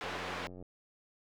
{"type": "band-pass noise", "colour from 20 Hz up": "pink", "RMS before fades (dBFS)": -40, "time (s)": [0.01, 0.47], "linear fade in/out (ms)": 0, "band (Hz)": [500, 2800], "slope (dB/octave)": 12}
{"type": "click train", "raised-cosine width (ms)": 2, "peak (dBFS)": -36, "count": 54, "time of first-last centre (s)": [0.04, 0.626], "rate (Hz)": 90.5}
{"effects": []}